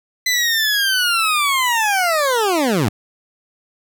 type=linear sweep; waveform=20% pulse; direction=down; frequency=2026 to 89.5 Hz; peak=-10 dBFS; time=0.26-2.89 s; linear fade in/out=5 ms; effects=none